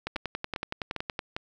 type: two click trains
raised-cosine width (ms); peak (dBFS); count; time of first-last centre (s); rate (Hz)
0.3; -16 / -15; 4 / 13; 0.16-1.365 / 0.07-1.191; 2.49 / 10.7
effects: none